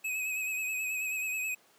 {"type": "tone with vibrato", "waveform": "square", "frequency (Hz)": 2547, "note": "D#7", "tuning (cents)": 40, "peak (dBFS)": -32, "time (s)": [0.04, 1.55], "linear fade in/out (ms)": 10, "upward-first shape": "sine", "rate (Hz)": 9.3, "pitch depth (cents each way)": 39, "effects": ["pink hiss -63 dBFS RMS until 1.78 s", "high-pass 300 Hz 12 dB/octave"]}